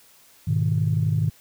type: chord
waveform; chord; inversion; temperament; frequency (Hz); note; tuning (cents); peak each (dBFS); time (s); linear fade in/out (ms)
sine; G# minor; none; equal; 103.83 / 123.47 / 155.56; G#2 / B2 / D#3; 0 / 0 / 0; -22 / -25 / -22; 0.47-1.3; 10
effects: tanh soft clip ceiling -11 dBFS + white hiss -54 dBFS RMS until 1.4 s

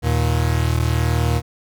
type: tone pair together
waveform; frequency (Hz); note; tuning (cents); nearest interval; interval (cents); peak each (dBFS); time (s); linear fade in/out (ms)
40% pulse; 79.02 / 118.4; D#2 / A#2; +27 / +27; perfect fifth; 700; -18; 0.02-1.42; 50
effects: none

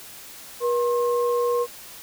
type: tone pair together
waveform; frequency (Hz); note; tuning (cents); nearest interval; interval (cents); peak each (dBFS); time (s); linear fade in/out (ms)
sine; 481 / 1068; B4 / C6; -46 / +35; octave + major second; 1381; -20 / -27; 0.6-1.67; 50
effects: white hiss -42 dBFS RMS until 2.02 s

